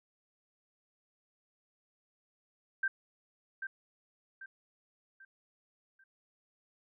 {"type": "tone with echo", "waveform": "sine", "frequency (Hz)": 1568, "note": "G6", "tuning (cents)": 0, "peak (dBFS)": -28, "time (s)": [2.83, 2.88], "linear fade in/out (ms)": 5, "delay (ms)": 790, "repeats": 4, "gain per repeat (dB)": -8, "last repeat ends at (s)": 6.04, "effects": []}